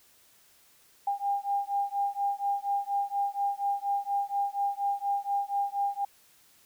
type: beating tone pair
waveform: sine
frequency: 801 / 805.2 Hz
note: G5 / G5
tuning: +37 / +46 cents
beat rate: 4.2 Hz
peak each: -30 dBFS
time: 1.07-6.05 s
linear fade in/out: 5 ms
effects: white hiss -61 dBFS RMS until 6.65 s